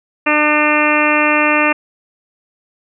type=harmonic tone; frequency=300 Hz; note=D4; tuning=37 cents sharp; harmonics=1 / 2 / 3 / 4 / 5 / 6 / 7 / 8 / 9; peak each=-18 / -19 / -21 / -18 / -23 / -20 / -22 / -18 / -18 dBFS; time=0.26-1.73 s; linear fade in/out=10 ms; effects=none